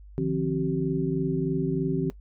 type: tone cluster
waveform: sine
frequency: 147.5 / 170.7 / 265.3 / 381.9 Hz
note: D3 / F3 / C4 / G4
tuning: +8 / -39 / +24 / -45 cents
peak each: -29 dBFS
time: 0.18-2.1 s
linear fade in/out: 0 ms
effects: noise-tail reverb RT60 0.1 s tail -19 dB re dry + added 50 Hz sine -44 dBFS peak until 2.2 s